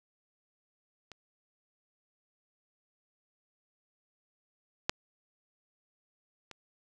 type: clicks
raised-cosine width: 0.2 ms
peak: -29 / -9 / -28 dBFS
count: 3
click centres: 1.117 / 4.895 / 6.513 s
effects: none